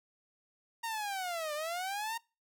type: linear two-way sweep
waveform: sawtooth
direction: down then up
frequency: 932.3 to 587.3 to 932.3 Hz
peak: -31 dBFS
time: 0.83-2.18 s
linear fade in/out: 10 ms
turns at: 1.54 s
effects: noise-tail reverb RT60 0.3 s tail -24 dB re dry